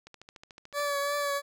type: click train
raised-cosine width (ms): 0.2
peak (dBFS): -30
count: 11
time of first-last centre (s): 0.07-0.8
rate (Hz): 13.7
type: tone with vibrato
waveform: 20% pulse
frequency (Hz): 572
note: D5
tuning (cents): -46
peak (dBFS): -23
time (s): 0.73-1.42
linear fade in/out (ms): 50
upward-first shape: triangle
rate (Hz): 2.9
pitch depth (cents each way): 30
effects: none